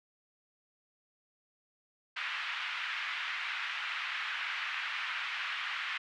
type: band-pass noise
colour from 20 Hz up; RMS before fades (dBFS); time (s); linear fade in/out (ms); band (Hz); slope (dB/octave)
white; -37; 2.16-5.98; 10; 1200 to 2800; 24
effects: none